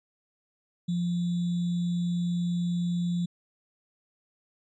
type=tone with sample-and-hold; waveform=sine; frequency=174.61 Hz; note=F3; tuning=in tune; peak=-25 dBFS; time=0.88-3.26 s; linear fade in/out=10 ms; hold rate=3675 Hz; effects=resampled to 16000 Hz